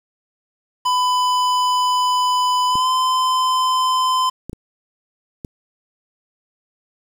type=tone with pitch glide; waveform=square; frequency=1000 to 1025.1 Hz; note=B5 to C6; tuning=+21 to -36 cents; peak=-16 dBFS; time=0.85-4.3 s; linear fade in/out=10 ms; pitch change=+43 cents; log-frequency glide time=2.68-2.88 s
type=clicks; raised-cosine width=3 ms; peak=-17 dBFS; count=4; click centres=2.755 / 4.496 / 4.531 / 5.448 s
effects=low-pass 8000 Hz 12 dB/octave + 7-bit